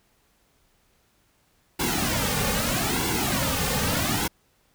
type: noise with flanger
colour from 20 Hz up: pink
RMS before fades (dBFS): -25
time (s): 1.79-4.28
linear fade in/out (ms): 10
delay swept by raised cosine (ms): 1.6 to 3.1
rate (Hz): 0.79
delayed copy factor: -0.85
effects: pink hiss -65 dBFS RMS until 4.74 s